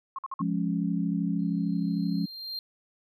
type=tone bursts; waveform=sine; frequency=1077 Hz; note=C6; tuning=50 cents sharp; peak=-31 dBFS; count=4; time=0.16-0.417 s; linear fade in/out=2 ms; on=26 ms; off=51 ms
type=chord; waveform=sine; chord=Db major; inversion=first; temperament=equal; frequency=174.61 / 207.7 / 277.2 Hz; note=F3 / Ab3 / Db4; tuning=0 / 0 / 0 cents; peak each=-28 / -30 / -31 dBFS; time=0.4-2.26 s; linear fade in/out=10 ms
type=tone with exponential growth; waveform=triangle; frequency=4186 Hz; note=C8; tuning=in tune; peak=-30 dBFS; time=1.39-2.59 s; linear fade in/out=1 ms; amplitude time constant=260 ms
effects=none